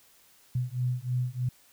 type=beating tone pair; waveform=sine; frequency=123.47 / 126.67 Hz; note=B2 / B2; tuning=0 / +44 cents; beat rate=3.2 Hz; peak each=-30 dBFS; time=0.55-1.49 s; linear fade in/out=5 ms; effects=white hiss -60 dBFS RMS until 1.72 s